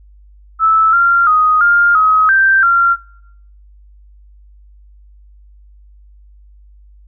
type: tone with pitch steps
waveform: sine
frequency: 1311 / 1384 / 1249 / 1404 / 1270 / 1567 / 1379 Hz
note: E6 / F6 / D#6 / F6 / D#6 / G6 / F6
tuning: -10 / -16 / +6 / +9 / +35 / -1 / -22 cents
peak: -7 dBFS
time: 0.59-2.97 s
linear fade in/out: 50 ms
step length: 340 ms
effects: noise-tail reverb RT60 0.7 s tail -22 dB re dry + added 50 Hz sine -40 dBFS peak until 7.07 s